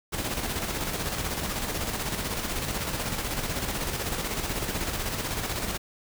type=noise with tremolo; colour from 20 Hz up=pink; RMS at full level=-29 dBFS; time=0.12-5.78 s; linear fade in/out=20 ms; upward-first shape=square; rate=16 Hz; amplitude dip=40%; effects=none